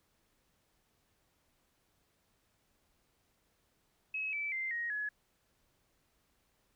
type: tone with pitch steps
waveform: sine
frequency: 2567 / 2314 / 2085 / 1879.2 / 1693.6 Hz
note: E7 / D7 / C7 / A#6 / G#6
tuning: -47 / -26 / -7 / +13 / +33 cents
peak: -34 dBFS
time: 4.14-5.09 s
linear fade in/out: 5 ms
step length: 190 ms
effects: pink hiss -75 dBFS RMS until 6.75 s